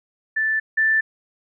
sine tone pair in turn, 1760 / 1766.3 Hz, A6 / A6, 0 / +6 cents, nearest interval unison, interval 6 cents, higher second, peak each -18 / -15 dBFS, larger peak second, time 0.36-0.6 / 0.77-1.01 s, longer neither, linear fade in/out 10 ms, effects none

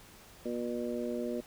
harmonic tone, 120 Hz, B2, 49 cents flat, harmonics 2 / 3 / 4 / 5, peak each -36 / -38 / -39 / -40 dBFS, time 0.45-1.41 s, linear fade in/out 10 ms, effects pink hiss -55 dBFS RMS until 1.46 s

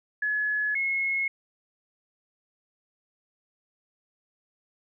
sine tone pair in turn, 1700 / 2171 Hz, G#6 / C#7, +40 / -37 cents, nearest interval major third, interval 423 cents, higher second, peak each -24 dBFS, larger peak neither, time 0.22-0.75 / 0.75-1.28 s, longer neither, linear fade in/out 5 ms, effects none

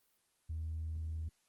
triangle tone with tanh clipping, 79.9 Hz, D#2, 47 cents sharp, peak -37 dBFS, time 0.49-1.29 s, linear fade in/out 10 ms, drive 5 dB, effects white hiss -75 dBFS RMS until 1.48 s + Opus 24 kbps

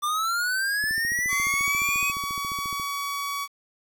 square linear sweep, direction up, 1174.7 to 2551 Hz, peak -24 dBFS, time 0.02-2.12 s, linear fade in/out 20 ms
click train, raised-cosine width 3 ms, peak -28 dBFS, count 29, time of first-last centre 0.84-2.798 s, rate 14.3 Hz
sawtooth tone, 1131 Hz, C#6, 34 cents sharp, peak -24 dBFS, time 1.28-3.48 s, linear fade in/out 50 ms
effects 9-bit

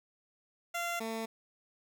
15% pulse tone pair in turn, 689 / 224.3 Hz, F5 / A3, -24 / +34 cents, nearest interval octave + perfect fifth, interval 1942 cents, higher first, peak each -27 / -29 dBFS, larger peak first, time 0.74-1 / 1-1.26 s, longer neither, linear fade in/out 10 ms, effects none

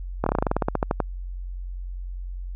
slowing click train, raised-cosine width 1 ms, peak -7 dBFS, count 16, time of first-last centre 0.24-1.003 s, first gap 24 ms, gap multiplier 1.1, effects added 45 Hz sine -30 dBFS peak until 2.55 s

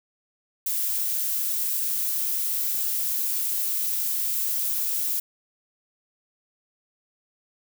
violet noise, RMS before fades -26 dBFS, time 0.66-5.2 s, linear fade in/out 5 ms, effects none

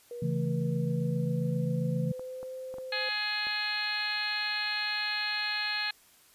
sine tone with pitch glide, 480.2 to 517.6 Hz, B4 to C5, -49 to -19 cents, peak -37 dBFS, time 0.11-3.09 s, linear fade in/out 2 ms, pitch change +130 cents, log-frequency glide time 0.76-2.55 s
sine chord, A major, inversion first, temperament just, 137.5 / 165 / 220 Hz, C#3 / E3 / A3, -14 / +2 / 0 cents, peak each -31 / -30 / -36 dBFS, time 0.22-2.12 s, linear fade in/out 5 ms
clicks, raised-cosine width 1 ms, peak -32 dBFS, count 5, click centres 2.195 / 2.43 / 2.741 / 2.784 / 3.469 s
harmonic tone, 419.4 Hz, G#4, 17 cents sharp, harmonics 2 / 3 / 4 / 5 / 6 / 7 / 8 / 9 / 10, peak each -41 / -45 / -34 / -41 / -36 / -43 / -43 / -43 / -34 dBFS, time 2.92-5.91 s, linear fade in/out 5 ms
effects white hiss -60 dBFS RMS until 6.34 s + resampled to 32000 Hz

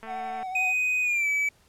click train, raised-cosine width 0.5 ms, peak -27 dBFS, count 90, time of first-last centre 0.03-0.429 s, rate 223 Hz
triangle tone with vibrato, 747 Hz, F#5, 16 cents sharp, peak -29 dBFS, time 0.06-0.74 s, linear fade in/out 50 ms, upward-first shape sine, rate 11 Hz, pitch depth 28 cents each way
triangle tone with pitch glide, 2500 to 2293 Hz, D#7 to D7, +8 to -42 cents, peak -21 dBFS, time 0.55-1.49 s, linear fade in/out 5 ms, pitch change -150 cents, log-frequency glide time 1.02-1.28 s
effects pink hiss -61 dBFS RMS until 1.68 s + low-pass 12000 Hz 12 dB/octave

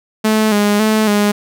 sawtooth tone with vibrato, 211.6 Hz, G#3, 33 cents sharp, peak -7 dBFS, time 0.24-1.32 s, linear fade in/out 10 ms, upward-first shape square, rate 1.8 Hz, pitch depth 44 cents each way, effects none

